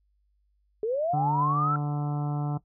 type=linear sweep; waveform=sine; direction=up; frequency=416.5 to 1356 Hz; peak=-24 dBFS; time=0.83-1.76 s; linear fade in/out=2 ms
type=harmonic tone; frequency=146.5 Hz; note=D3; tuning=4 cents flat; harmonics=1 / 2 / 3 / 4 / 5 / 6 / 7 / 8 / 9; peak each=-26 / -35 / -44 / -47 / -38 / -45 / -47 / -51 / -47 dBFS; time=1.13-2.58 s; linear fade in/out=10 ms
effects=noise-tail reverb RT60 0.1 s tail -17 dB re dry + added 50 Hz sine -66 dBFS peak until 2.64 s